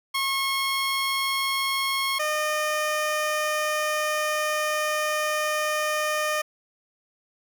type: tone pair in turn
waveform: 15% pulse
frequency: 1086 / 609.5 Hz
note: C#6 / D#5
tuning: -36 / -36 cents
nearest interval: minor seventh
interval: 1000 cents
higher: first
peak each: -17 dBFS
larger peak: neither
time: 0.14-2.19 / 2.19-6.42 s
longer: second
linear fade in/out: 10 ms
effects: none